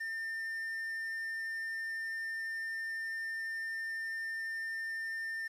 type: tone with quantisation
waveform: triangle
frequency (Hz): 1803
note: A6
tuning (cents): +42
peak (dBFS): -34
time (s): 0-5.48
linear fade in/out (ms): 10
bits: 10
effects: resampled to 32000 Hz